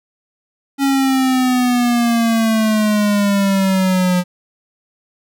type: exponential sweep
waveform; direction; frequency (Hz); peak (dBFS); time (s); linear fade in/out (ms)
square; down; 277.2 to 178.4; -13; 0.78-4.24; 50
effects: none